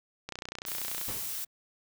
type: click train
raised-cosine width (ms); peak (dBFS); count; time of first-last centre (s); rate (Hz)
0.2; -20; 23; 0.29-1.014; 30.4
type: noise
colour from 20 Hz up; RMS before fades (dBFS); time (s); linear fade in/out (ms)
blue; -36; 0.66-1.45; 10
type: noise with exponential decay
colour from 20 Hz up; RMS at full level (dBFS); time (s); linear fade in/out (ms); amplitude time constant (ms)
pink; -37; 1.08-1.47; 2; 84
effects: none